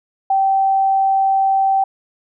sine tone, 776 Hz, G5, 18 cents flat, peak -12 dBFS, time 0.3-1.84 s, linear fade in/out 5 ms, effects none

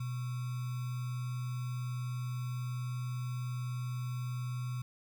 sine tone with sample-and-hold, 124.4 Hz, B2, 13 cents sharp, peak -34 dBFS, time 0-4.82 s, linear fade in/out 5 ms, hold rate 1225 Hz, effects none

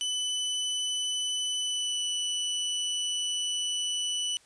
sawtooth tone with pitch glide, 2996 to 2972 Hz, F#7 to F#7, +21 to +7 cents, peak -25 dBFS, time 0.01-4.37 s, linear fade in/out 0 ms, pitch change -14 cents, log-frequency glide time 1.6-2.02 s, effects white hiss -60 dBFS RMS until 4.45 s + resampled to 22050 Hz

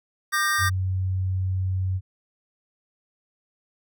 square chord, G minor, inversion second, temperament equal with one note detuned, 1199.3 / 1568 / 1864.7 Hz, D6 / G6 / Bb6, +36 / 0 / 0 cents, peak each -26 dBFS, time 0.32-0.7 s, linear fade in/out 20 ms
sine tone, 93.6 Hz, F#2, 20 cents sharp, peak -22 dBFS, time 0.58-2.01 s, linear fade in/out 50 ms
effects none

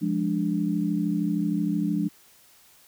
sine chord, D diminished, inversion first, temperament equal, 174.61 / 207.7 / 293.7 Hz, F3 / Ab3 / D4, 0 / 0 / 0 cents, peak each -27 dBFS, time 0.01-2.09 s, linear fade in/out 20 ms, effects white hiss -56 dBFS RMS until 2.87 s

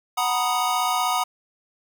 square chord, B major seventh, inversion second, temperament equal, 740 / 932.3 / 987.8 / 1244.5 Hz, F#5 / A#5 / B5 / D#6, 0 / 0 / 0 / 0 cents, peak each -26 / -29 / -28 / -26 dBFS, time 0.17-1.24 s, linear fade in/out 10 ms, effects none

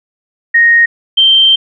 sine tone pair in turn, 1864.7 / 3136 Hz, A#6 / G7, 0 / 0 cents, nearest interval major sixth, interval 900 cents, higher second, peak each -4 dBFS, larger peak neither, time 0.54-0.86 / 1.17-1.56 s, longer second, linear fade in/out 10 ms, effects none

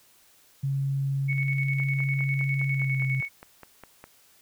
sine tone with pitch glide, 137.4 to 133.03 Hz, C#3 to C3, -15 to +29 cents, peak -24 dBFS, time 0.63-3.21 s, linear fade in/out 10 ms, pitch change -56 cents, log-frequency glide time 2.67-3.03 s
sine tone with tremolo, 2217 Hz, C#7, in tune, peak -27 dBFS, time 1.28-3.29 s, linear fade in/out 20 ms, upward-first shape square, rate 9.9 Hz, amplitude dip 50%
click train, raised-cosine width 0.5 ms, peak -28 dBFS, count 12, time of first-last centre 1.8-4.04 s, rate 4.91 Hz
effects white hiss -59 dBFS RMS until 4.41 s

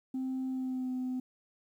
sine tone with pitch glide, 260.8 to 254.8 Hz, C4 to C4, -5 to -46 cents, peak -30 dBFS, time 0.14-1.2 s, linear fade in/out 5 ms, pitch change -41 cents, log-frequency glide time 0.49-0.91 s, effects tanh soft clip ceiling -30 dBFS + 11-bit

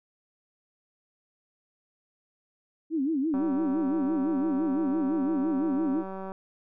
sine tone with vibrato, 293.7 Hz, D4, in tune, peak -24 dBFS, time 2.9-6.04 s, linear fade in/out 50 ms, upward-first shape sine, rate 5.9 Hz, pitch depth 200 cents each way
click train, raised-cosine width 1 ms, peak -25 dBFS, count 570, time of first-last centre 3.34-6.319 s, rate 191 Hz
effects none

